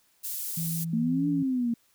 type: high-pass noise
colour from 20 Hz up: pink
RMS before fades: -34 dBFS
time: 0.23-0.85 s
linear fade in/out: 20 ms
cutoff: 11000 Hz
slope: 12 dB/octave
type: tone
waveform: sine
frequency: 165.1 Hz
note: E3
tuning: 3 cents sharp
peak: -29 dBFS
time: 0.57-1.43 s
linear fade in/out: 5 ms
type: exponential two-way sweep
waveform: sine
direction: up then down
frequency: 220 to 292.5 to 229.4 Hz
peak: -24 dBFS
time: 0.93-1.74 s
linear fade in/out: 5 ms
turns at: 1.28 s
effects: white hiss -66 dBFS RMS until 1.94 s